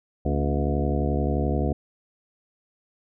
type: harmonic tone with a mistuned harmonic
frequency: 71.5 Hz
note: D2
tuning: 46 cents flat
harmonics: 1 / 2 / 3 / 4 / 5 / 6 / 7 / 9 / 10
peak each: -25 / -28 / -30 / -31 / -32 / -33 / -33 / -35 / -35 dBFS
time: 0.25-1.73 s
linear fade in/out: 5 ms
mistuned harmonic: 3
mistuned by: +77 cents
effects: none